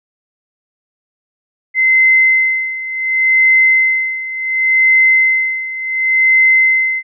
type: tone with tremolo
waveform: sine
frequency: 2062 Hz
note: C7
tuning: 26 cents flat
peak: -6 dBFS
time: 1.74-7.03 s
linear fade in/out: 50 ms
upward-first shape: sine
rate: 0.69 Hz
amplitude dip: 80%
effects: none